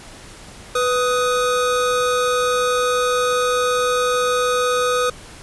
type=tone pair together; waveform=square; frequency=496 / 1252.2 Hz; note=B4 / D#6; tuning=+7 / +11 cents; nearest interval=octave + major third; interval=1604 cents; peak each=-19 / -21 dBFS; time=0.75-5.1 s; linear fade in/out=5 ms; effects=pink hiss -40 dBFS RMS until 5.42 s + resampled to 24000 Hz